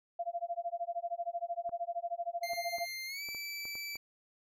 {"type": "tone with tremolo", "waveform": "sine", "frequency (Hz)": 688, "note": "F5", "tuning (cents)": -26, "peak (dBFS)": -31, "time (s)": [0.19, 2.86], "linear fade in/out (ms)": 5, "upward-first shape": "sine", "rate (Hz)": 13, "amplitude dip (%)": 100}
{"type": "clicks", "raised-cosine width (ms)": 1, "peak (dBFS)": -38, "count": 8, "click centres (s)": [1.693, 2.534, 2.784, 3.288, 3.348, 3.654, 3.754, 3.956]}
{"type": "tone with pitch glide", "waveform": "25% pulse", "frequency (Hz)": [2101, 2318], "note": ["C7", "D7"], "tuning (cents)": [7, -23], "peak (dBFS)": -35, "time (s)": [2.43, 3.97], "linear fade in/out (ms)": 5, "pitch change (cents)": 170, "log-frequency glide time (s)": [3.06, 3.23]}
{"effects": []}